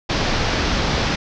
pink low-pass noise, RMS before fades -20 dBFS, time 0.09-1.16 s, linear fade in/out 10 ms, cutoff 5800 Hz, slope 48 dB/octave, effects none

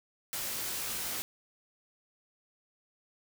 white noise with comb filter, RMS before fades -36 dBFS, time 0.33-1.22 s, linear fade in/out 0 ms, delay 18 ms, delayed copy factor +0.65, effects none

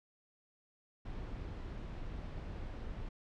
brown noise, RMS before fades -43 dBFS, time 1.05-3.09 s, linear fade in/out 5 ms, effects low-pass 4000 Hz 12 dB/octave

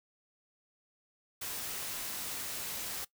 white noise, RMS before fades -39 dBFS, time 1.41-3.05 s, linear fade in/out 10 ms, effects noise-tail reverb RT60 0.1 s tail -19 dB re dry

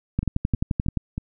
two click trains, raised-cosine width 5 ms, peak -15 / -9 dBFS, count 4 / 10, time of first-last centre 0.23-1.179 / 0.19-0.973 s, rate 3.16 / 11.5 Hz, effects none

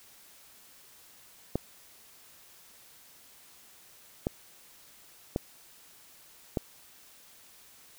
clicks, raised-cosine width 2 ms, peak -14 dBFS, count 4, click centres 1.556 / 4.269 / 5.361 / 6.572 s, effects white hiss -56 dBFS RMS until 7.98 s

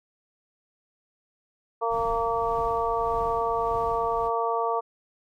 harmonic tone, 230 Hz, A#3, 23 cents flat, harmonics 2 / 3 / 4 / 5, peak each -28 / -29 / -29 / -29 dBFS, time 1.81-4.81 s, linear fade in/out 20 ms
brown noise with tremolo, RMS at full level -38 dBFS, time 1.89-4.31 s, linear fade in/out 50 ms, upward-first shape sine, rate 1.7 Hz, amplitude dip 50%
effects none

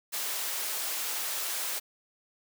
white high-pass noise, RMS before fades -33 dBFS, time 0.12-1.8 s, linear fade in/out 20 ms, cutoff 490 Hz, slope 12 dB/octave, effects none

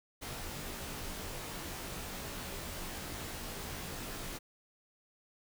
pink noise with comb filter, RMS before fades -42 dBFS, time 0.21-4.39 s, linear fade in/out 20 ms, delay 19 ms, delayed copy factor -0.95, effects none

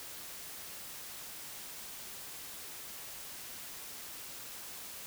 silence, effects white hiss -46 dBFS RMS until 5.06 s

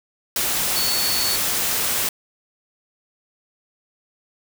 sine tone in noise, 4435 Hz, C#8, in tune, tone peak -23 dBFS, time 0.76-1.36 s, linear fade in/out 2 ms, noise white, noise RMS -22 dBFS, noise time 0.36-2.09 s, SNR -4 dB, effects none

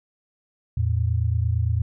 sine tone pair together, 83.8 / 112.61 Hz, E2 / A2, +29 / +41 cents, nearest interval perfect fourth, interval 512 cents, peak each -22 dBFS, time 0.77-1.82 s, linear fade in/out 5 ms, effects none

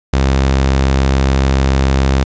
sawtooth tone, 67 Hz, C2, 42 cents sharp, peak -6 dBFS, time 0.13-2.24 s, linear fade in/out 5 ms, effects resampled to 16000 Hz + 7-bit

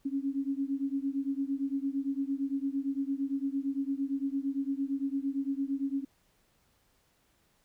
sine beating tone pair, 271.4 / 280.2 Hz, C#4 / C#4, -36 / +19 cents, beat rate 8.8 Hz, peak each -32 / -33 dBFS, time 0.05-6.05 s, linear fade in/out 10 ms, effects pink hiss -70 dBFS RMS until 7.64 s

